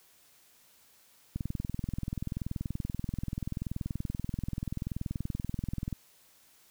click train, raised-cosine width 5 ms, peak -21 dBFS, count 96, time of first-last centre 1.36-5.927 s, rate 20.8 Hz, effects white hiss -62 dBFS RMS until 6.7 s

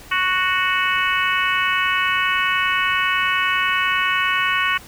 harmonic tone, 370 Hz, F#4, in tune, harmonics 3 / 4 / 5 / 6 / 7 / 8, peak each -22 / -23 / -24 / -25 / -25 / -26 dBFS, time 0.11-4.78 s, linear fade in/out 10 ms, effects pink hiss -42 dBFS RMS until 4.87 s

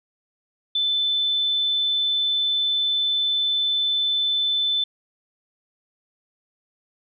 sine tone, 3520 Hz, A7, in tune, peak -19 dBFS, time 0.75-4.84 s, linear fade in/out 5 ms, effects none

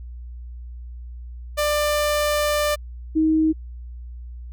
sawtooth / sine tone pair in turn, 594 / 315.4 Hz, D5 / D#4, +20 / +24 cents, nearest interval major seventh, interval 1096 cents, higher first, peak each -15 dBFS, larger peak neither, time 1.57-2.76 / 3.15-3.53 s, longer first, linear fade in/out 20 ms, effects added 60 Hz sine -33 dBFS peak until 4.52 s

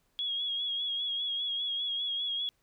sine tone with vibrato, 3322 Hz, G#7, in tune, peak -30 dBFS, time 0.19-2.49 s, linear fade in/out 0 ms, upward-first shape sine, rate 5 Hz, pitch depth 39 cents each way, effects pink hiss -73 dBFS RMS until 2.62 s

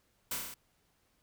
white noise with echo, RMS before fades -35 dBFS, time 0.31-0.35 s, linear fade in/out 5 ms, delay 32 ms, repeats 6, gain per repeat -2 dB, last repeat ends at 0.542 s, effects pink hiss -73 dBFS RMS until 1.22 s

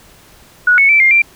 sine tone with pitch steps, 1464 / 2208 / 2328 / 2116 / 2361 Hz, F#6 / C#7 / D7 / C7 / D7, -19 / -7 / -16 / +19 / +9 cents, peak -6 dBFS, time 0.67-1.22 s, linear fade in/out 5 ms, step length 110 ms, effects pink hiss -44 dBFS RMS until 1.35 s

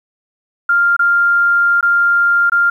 sine tone with dropouts, 1396.9 Hz, F6, in tune, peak -9 dBFS, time 0.69-2.7 s, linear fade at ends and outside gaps 5 ms, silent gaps 0.966-0.992 / 1.81-1.827 / 2.498-2.519 s, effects 8-bit

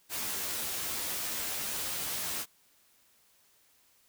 white noise with comb filter, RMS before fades -35 dBFS, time 0.09-2.46 s, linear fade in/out 50 ms, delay 13 ms, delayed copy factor +0.7, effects white hiss -66 dBFS RMS until 4.08 s

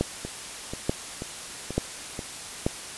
two click trains, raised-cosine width 2 ms, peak -9 / -19 dBFS, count 4 / 5, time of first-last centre 0.01-2.665 / 0.25-2.192 s, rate 1.13 / 2.06 Hz, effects white hiss -38 dBFS RMS until 2.97 s + resampled to 24000 Hz

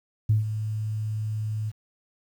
sine tone with ADSR envelope, 107.9 Hz, A2, 33 cents flat, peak -15 dBFS, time 0.29-1.72 s, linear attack 9 ms, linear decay 140 ms, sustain -11 dB, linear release 34 ms, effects tanh soft clip ceiling -11 dBFS + 9-bit

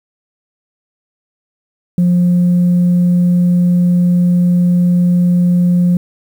sine tone, 176.9 Hz, F3, 23 cents sharp, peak -6 dBFS, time 1.98-5.97 s, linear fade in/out 2 ms, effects tanh soft clip ceiling -6 dBFS + 7-bit

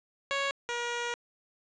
10% pulse tone pair in turn, 554.4 / 477.3 Hz, C#5 / A#4, 0 / +41 cents, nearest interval minor third, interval 259 cents, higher first, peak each -20 / -23 dBFS, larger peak first, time 0.31-0.51 / 0.69-1.14 s, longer second, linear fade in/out 0 ms, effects resampled to 16000 Hz + 8-bit

